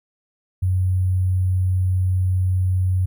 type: tone with sample-and-hold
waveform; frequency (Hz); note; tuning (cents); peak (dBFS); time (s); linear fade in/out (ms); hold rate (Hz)
sine; 92.5; F#2; 0; -16; 0.62-3.06; 10; 11025
effects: none